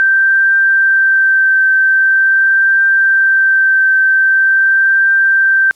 sine tone with vibrato, 1563 Hz, G6, 6 cents flat, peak -7 dBFS, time 0-5.71 s, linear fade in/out 0 ms, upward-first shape triangle, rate 0.44 Hz, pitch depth 13 cents each way, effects white hiss -52 dBFS RMS until 5.75 s + low-pass 12000 Hz 12 dB/octave

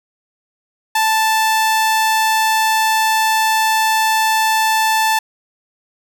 sawtooth tone, 880 Hz, A5, in tune, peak -9 dBFS, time 0.95-5.19 s, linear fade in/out 5 ms, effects none

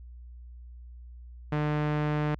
sawtooth tone with low-pass filter, 150 Hz, D3, 37 cents sharp, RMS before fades -28 dBFS, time 1.52-2.35 s, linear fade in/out 5 ms, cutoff 2100 Hz, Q 0.9, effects added 60 Hz sine -43 dBFS peak until 2.39 s

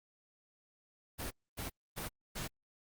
pink noise bursts, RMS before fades -40 dBFS, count 4, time 1.18-2.48 s, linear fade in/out 20 ms, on 130 ms, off 260 ms, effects Opus 32 kbps

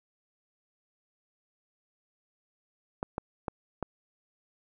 clicks, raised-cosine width 1 ms, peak -17 dBFS, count 4, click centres 3.029 / 3.181 / 3.482 / 3.827 s, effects none

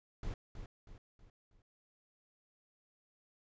brown noise with echo, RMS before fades -39 dBFS, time 0.23-0.34 s, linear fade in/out 2 ms, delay 320 ms, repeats 4, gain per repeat -7 dB, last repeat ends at 1.62 s, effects resampled to 16000 Hz

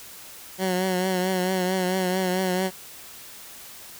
15% pulse tone with vibrato, 185 Hz, F#3, in tune, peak -16 dBFS, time 0.58-2.71 s, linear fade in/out 50 ms, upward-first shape triangle, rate 4.5 Hz, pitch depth 51 cents each way, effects white hiss -43 dBFS RMS until 3.99 s

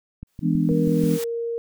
click train, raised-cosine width 5 ms, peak -22 dBFS, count 6, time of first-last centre 0.23-1.038 s, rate 6.19 Hz
white noise with exponential growth, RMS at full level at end -33 dBFS, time 0.27-1.24 s, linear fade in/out 2 ms, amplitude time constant 210 ms
sine chord, E dominant seventh, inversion none, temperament just, 164.81 / 206 / 247.2 / 296.7 Hz, E3 / G#3 / B3 / D4, 0 / -14 / +2 / +18 cents, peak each -21 / -25 / -24 / -24 dBFS, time 0.41-1.19 s, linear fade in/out 50 ms
sine tone with pitch glide, 471.9 to 465.7 Hz, A#4 to A#4, +21 to -2 cents, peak -24 dBFS, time 0.69-1.58 s, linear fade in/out 0 ms, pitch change -23 cents, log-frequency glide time 0.97-1.22 s
effects none

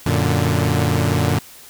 sawtooth chord, Gb augmented, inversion none, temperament equal with one note detuned, 92.02 / 116.54 / 146.83 Hz, Gb2 / Bb2 / D3, -9 / 0 / 0 cents, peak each -16 dBFS, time 0.06-1.39 s, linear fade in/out 5 ms, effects white hiss -42 dBFS RMS until 1.69 s

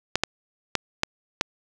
clicks, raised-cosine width 0.2 ms, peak -3 dBFS, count 5, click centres 0.156 / 0.236 / 0.753 / 1.034 / 1.411 s, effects none

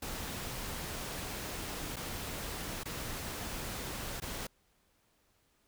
pink noise with dropouts, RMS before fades -40 dBFS, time 0.02-4.47 s, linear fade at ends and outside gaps 5 ms, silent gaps 1.96-1.966 / 2.835-2.855 / 4.201-4.219 s, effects pink hiss -72 dBFS RMS until 5.67 s

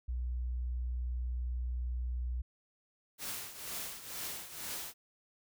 sine tone, 61.3 Hz, B1, 12 cents flat, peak -33 dBFS, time 0.08-2.42 s, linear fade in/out 10 ms
white noise with tremolo, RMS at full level -39 dBFS, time 3.18-4.94 s, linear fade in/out 50 ms, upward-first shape triangle, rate 2.1 Hz, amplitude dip 75%
effects none

